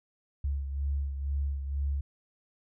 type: beating tone pair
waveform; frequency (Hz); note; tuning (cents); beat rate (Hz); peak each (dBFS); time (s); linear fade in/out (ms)
sine; 69.7 / 71.8; C#2 / D2; +10 / -39; 2.1; -29 / -38; 0.44-2.01; 5
effects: none